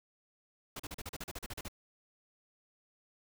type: noise bursts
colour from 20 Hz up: pink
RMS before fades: -42 dBFS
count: 13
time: 0.76-1.684 s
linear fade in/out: 5 ms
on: 36 ms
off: 38 ms
effects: none